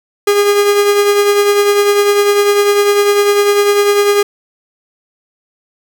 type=tone with tremolo; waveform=45% pulse; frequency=408.2 Hz; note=G#4; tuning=30 cents flat; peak=-6 dBFS; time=0.27-4.23 s; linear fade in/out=5 ms; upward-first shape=triangle; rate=10 Hz; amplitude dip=50%; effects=none